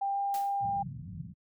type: tone with pitch glide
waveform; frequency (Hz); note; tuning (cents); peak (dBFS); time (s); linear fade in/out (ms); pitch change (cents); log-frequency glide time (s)
sine; 793 to 798.1; G5 to G5; +20 to +31; -28; 0.01-0.83; 10; +11; 0.12-0.18
type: noise with exponential decay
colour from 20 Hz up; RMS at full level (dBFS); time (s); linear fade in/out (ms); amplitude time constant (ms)
white; -41; 0.34-0.61; 1; 58
type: low-pass noise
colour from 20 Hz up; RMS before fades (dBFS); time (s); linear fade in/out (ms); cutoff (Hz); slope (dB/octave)
white; -39; 0.6-1.34; 50; 190; 48
effects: high-pass 100 Hz 12 dB/octave